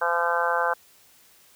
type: harmonic tone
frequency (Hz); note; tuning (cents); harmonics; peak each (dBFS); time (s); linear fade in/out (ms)
171.1; F3; -35; 3 / 4 / 5 / 6 / 7 / 8 / 9; -28 / -30 / -28 / -29 / -30 / -31 / -27; 0.01-0.74; 10
effects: white hiss -56 dBFS RMS until 1.55 s